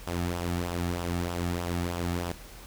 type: tone with flanger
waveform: sawtooth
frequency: 87.1 Hz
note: F2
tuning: 4 cents flat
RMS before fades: -31 dBFS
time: 0.07-2.32 s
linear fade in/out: 5 ms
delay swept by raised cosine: 0.45 to 2.05 ms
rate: 3.2 Hz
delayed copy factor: -0.55
effects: added 44 Hz sine -46 dBFS peak until 2.66 s + pink hiss -48 dBFS RMS until 2.66 s